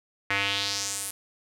square tone with band-pass filter sweep, 99.4 Hz, G2, 25 cents sharp, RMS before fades -29 dBFS, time 0.3-1.11 s, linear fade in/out 5 ms, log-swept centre 2000 to 11000 Hz, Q 2.6, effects none

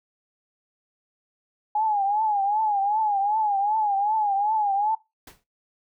sine tone with vibrato, 830.6 Hz, G#5, in tune, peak -20 dBFS, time 1.75-4.95 s, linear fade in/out 5 ms, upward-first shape triangle, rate 2.6 Hz, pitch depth 120 cents each way
pink noise with exponential decay, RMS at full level -40 dBFS, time 5.27-5.44 s, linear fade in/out 5 ms, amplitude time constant 36 ms
effects noise-tail reverb RT60 0.2 s tail -18 dB re dry

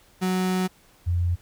35% pulse / sine tone pair in turn, 185 / 87.31 Hz, F#3 / F2, 0 / 0 cents, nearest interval octave + minor second, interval 1300 cents, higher first, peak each -20 dBFS, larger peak neither, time 0.21-0.68 / 1.06-1.36 s, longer first, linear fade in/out 20 ms, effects pink hiss -57 dBFS RMS until 1.41 s

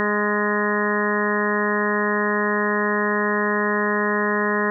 harmonic tone with a mistuned harmonic, 207.7 Hz, G#3, in tune, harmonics 1 / 2 / 3 / 4 / 5 / 6 / 7 / 8 / 9, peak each -25 / -24 / -30 / -35 / -26 / -31 / -32 / -28 / -26 dBFS, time 0-4.7 s, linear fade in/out 0 ms, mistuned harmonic 8, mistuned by +23 cents, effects none

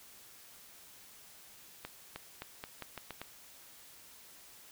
accelerating click train, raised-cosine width 0.3 ms, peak -25 dBFS, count 8, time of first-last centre 1.85-3.216 s, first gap 310 ms, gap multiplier 0.84, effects white hiss -56 dBFS RMS until 4.71 s

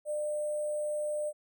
sine tone with sample-and-hold, 599 Hz, D5, 34 cents sharp, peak -30 dBFS, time 0.05-1.33 s, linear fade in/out 50 ms, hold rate 8820 Hz, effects none

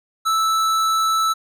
sine tone with tanh clipping, 1315 Hz, E6, 5 cents flat, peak -18 dBFS, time 0.25-1.34 s, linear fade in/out 20 ms, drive 18 dB, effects none

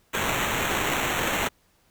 blue noise with sample-and-hold, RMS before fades -26 dBFS, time 0.13-1.49 s, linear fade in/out 20 ms, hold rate 4900 Hz, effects pink hiss -64 dBFS RMS until 1.9 s

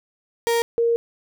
35% pulse / sine tone pair in turn, 466.2 / 466.2 Hz, A#4 / A#4, 0 / 0 cents, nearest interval unison, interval 0 cents, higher neither, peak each -16 dBFS, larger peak neither, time 0.47-0.62 / 0.78-0.96 s, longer second, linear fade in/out 0 ms, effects none

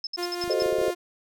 sine tone bursts, 5220 Hz, E8, 18 cents flat, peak -28 dBFS, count 7, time 0.04-0.627 s, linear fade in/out 2 ms, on 29 ms, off 64 ms
sawtooth tone with tremolo, 351.7 Hz, F4, 12 cents sharp, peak -24 dBFS, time 0.17-0.95 s, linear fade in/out 20 ms, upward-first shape sine, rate 4.7 Hz, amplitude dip 35%
clicks, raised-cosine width 3 ms, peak -29 dBFS, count 8, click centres 0.44 / 0.478 / 0.622 / 0.661 / 0.727 / 0.785 / 0.815 / 0.881 s
sine chord, F# diminished seventh, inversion none, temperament equal with one note detuned, 379.3 / 440 / 523.3 / 622.3 Hz, F#4 / A4 / C5 / Eb5, +43 / 0 / 0 / 0 cents, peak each -28 dBFS, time 0.49-0.91 s, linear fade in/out 10 ms
effects none

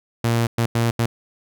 sawtooth tone bursts at uneven times, 116.54 Hz, A#2, in tune, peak -13 dBFS, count 4, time 0.24-0.47 / 0.58-0.66 / 0.75-0.91 / 0.99-1.06 s, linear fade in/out 5 ms, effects none

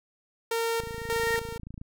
sawtooth tone with tremolo, 459.1 Hz, A#4, 26 cents flat, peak -22 dBFS, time 0.51-1.58 s, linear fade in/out 5 ms, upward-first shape square, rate 1.7 Hz, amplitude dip 70%
sine tone with exponential growth, 1854 Hz, A#6, 10 cents flat, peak -26 dBFS, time 0.53-1.36 s, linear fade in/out 1 ms, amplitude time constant 180 ms
click train, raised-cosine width 5 ms, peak -28 dBFS, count 29, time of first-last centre 0.8-1.814 s, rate 27.6 Hz
effects none

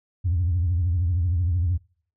sine tone with vibrato, 87.31 Hz, F2, in tune, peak -18 dBFS, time 0.24-1.78 s, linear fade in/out 20 ms, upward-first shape triangle, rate 13 Hz, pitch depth 170 cents each way, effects noise-tail reverb RT60 0.5 s tail -25 dB re dry + tanh soft clip ceiling -16 dBFS

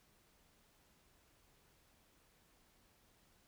silence, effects pink hiss -71 dBFS RMS until 3.47 s

